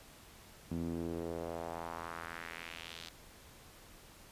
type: tone with band-pass filter sweep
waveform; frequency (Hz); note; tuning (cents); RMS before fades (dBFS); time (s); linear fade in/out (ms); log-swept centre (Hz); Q
sawtooth; 83.6; E2; +25; -42; 0.71-3.09; 5; 220 to 4100; 2
effects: pink hiss -57 dBFS RMS until 4.31 s + resampled to 32000 Hz